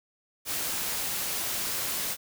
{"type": "noise", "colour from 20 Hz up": "white", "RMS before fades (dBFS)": -31, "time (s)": [0.45, 2.17], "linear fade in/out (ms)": 50, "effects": []}